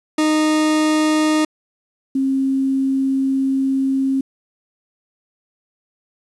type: tone pair in turn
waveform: 40% pulse / sine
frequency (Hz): 308.7 / 268.3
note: D#4 / C4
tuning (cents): -14 / +44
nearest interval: major second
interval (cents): 242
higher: first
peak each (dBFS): -13 / -15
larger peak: first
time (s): 0.18-1.45 / 2.15-4.21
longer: second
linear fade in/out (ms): 5
effects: resampled to 24000 Hz + 8-bit